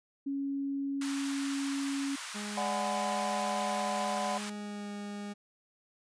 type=tone; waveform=sine; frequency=277.2 Hz; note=C#4; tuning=in tune; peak=-31 dBFS; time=0.26-2.16 s; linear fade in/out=10 ms
type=high-pass noise; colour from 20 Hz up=pink; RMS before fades=-41 dBFS; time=1.01-4.5 s; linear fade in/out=5 ms; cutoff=990 Hz; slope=24 dB/octave
type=tone with pitch glide; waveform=40% pulse; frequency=207.7 to 204.6 Hz; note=G#3 to G#3; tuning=0 to -26 cents; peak=-37 dBFS; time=2.34-5.34 s; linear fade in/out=20 ms; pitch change=-26 cents; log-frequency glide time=4.51-4.91 s
type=chord; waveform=triangle; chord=G# half-diminished seventh; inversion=second; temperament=equal with one note detuned; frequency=587.3 / 740 / 830.6 / 1010.3 Hz; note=D5 / F#5 / G#5 / B5; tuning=0 / 0 / 0 / +39 cents; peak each=-35 / -33 / -38 / -35 dBFS; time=2.57-4.38 s; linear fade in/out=5 ms
effects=resampled to 22050 Hz